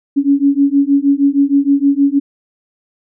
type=beating tone pair; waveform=sine; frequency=277.2 / 283.6 Hz; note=C#4 / C#4; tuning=0 / +40 cents; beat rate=6.4 Hz; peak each=-12 dBFS; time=0.16-2.2 s; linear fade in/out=20 ms; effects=none